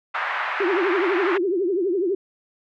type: band-pass noise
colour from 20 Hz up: white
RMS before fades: -26 dBFS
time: 0.14-1.38 s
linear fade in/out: 10 ms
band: 750 to 2000 Hz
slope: 24 dB/octave
type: tone with vibrato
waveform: sine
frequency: 369.6 Hz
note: F#4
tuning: 2 cents flat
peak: -19 dBFS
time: 0.6-2.15 s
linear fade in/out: 5 ms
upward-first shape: triangle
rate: 12 Hz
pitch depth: 210 cents each way
effects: none